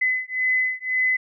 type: beating tone pair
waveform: sine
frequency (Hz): 2021 / 2022.9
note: B6 / B6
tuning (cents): +39 / +41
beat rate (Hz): 1.9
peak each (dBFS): -23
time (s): 0.01-1.17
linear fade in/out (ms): 10
effects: none